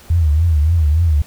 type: tone with vibrato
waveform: sine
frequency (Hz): 79.4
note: D#2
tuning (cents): +36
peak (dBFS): -10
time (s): 0.1-1.22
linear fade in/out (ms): 5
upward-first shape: triangle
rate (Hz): 3.5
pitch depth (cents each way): 170
effects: pink hiss -43 dBFS RMS until 1.26 s